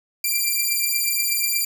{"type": "beating tone pair", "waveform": "5% pulse", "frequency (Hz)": [2361, 2369.3], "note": ["D7", "D7"], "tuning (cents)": [9, 15], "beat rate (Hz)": 8.3, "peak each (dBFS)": [-13, -13], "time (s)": [0.24, 1.65], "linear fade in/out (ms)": 5, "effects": []}